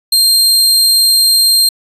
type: tone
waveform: sawtooth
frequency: 4186 Hz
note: C8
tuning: in tune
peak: -4 dBFS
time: 0.12-1.69 s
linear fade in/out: 5 ms
effects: resampled to 32000 Hz